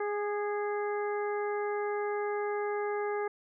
harmonic tone with a mistuned harmonic, 414 Hz, G#4, 5 cents flat, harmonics 1 / 2 / 3 / 4 / 5, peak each -31 / -37 / -41 / -43 / -45 dBFS, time 0-3.28 s, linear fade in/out 5 ms, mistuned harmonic 3, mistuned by -22 cents, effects none

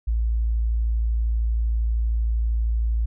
sine tone, 56.4 Hz, A1, 44 cents sharp, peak -19 dBFS, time 0.07-3.06 s, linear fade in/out 10 ms, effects none

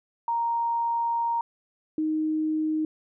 sine tone pair in turn, 932.3 / 311.5 Hz, A#5 / D#4, 0 / +2 cents, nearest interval octave + perfect fifth, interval 1898 cents, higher first, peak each -23 dBFS, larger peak neither, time 0.28-1.41 / 1.98-2.85 s, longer first, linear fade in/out 2 ms, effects none

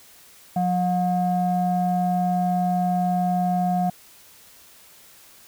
sine tone pair together, 180 / 720 Hz, F#3 / F#5, -47 / -47 cents, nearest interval 2 octaves, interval 2400 cents, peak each -21 dBFS, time 0.56-3.9 s, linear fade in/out 5 ms, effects tanh soft clip ceiling -13 dBFS + white hiss -50 dBFS RMS until 5.47 s

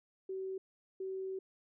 sine tone bursts at uneven times, 380.6 Hz, F#4, 49 cents sharp, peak -37 dBFS, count 2, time 0.29-0.58 / 1-1.39 s, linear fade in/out 5 ms, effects none

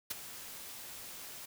white noise with ADSR envelope, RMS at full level -34 dBFS, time 0.1-1.46 s, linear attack 11 ms, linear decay 17 ms, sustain -13 dB, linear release 12 ms, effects none

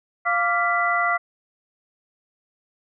sine tone cluster, 697 / 1166 / 1390 / 1990 Hz, F5 / D6 / F6 / B6, -4 / -13 / -9 / +13 cents, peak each -24 dBFS, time 0.25-1.18 s, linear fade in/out 20 ms, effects none

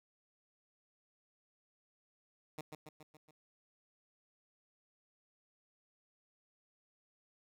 10% pulse tone with echo, 153.8 Hz, D#3, 20 cents flat, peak -34 dBFS, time 2.58-2.61 s, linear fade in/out 2 ms, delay 140 ms, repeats 5, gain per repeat -4 dB, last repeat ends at 3.31 s, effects none

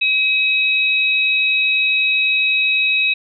sine tone pair together, 2548 / 3818 Hz, D#7 / A#7, +41 / +41 cents, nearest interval perfect fifth, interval 700 cents, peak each -14 / -21 dBFS, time 0.01-3.14 s, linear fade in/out 10 ms, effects none

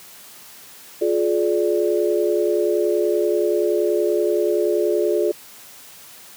sine chord, D diminished, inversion first, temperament just, 352.4 / 422.9 / 587.3 Hz, F4 / Ab4 / D5, +16 / +31 / 0 cents, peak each -20 / -20 / -23 dBFS, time 1.01-5.32 s, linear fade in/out 10 ms, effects white hiss -43 dBFS RMS until 6.36 s + high-pass 100 Hz 12 dB/octave

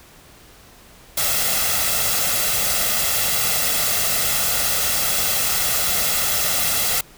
white noise with comb filter, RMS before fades -20 dBFS, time 1.17-7.01 s, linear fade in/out 5 ms, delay 1.5 ms, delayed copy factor +0.6, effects pink hiss -47 dBFS RMS until 7.17 s

